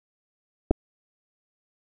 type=clicks; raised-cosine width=2 ms; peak=-7 dBFS; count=2; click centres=0.709 / 0.712 s; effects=none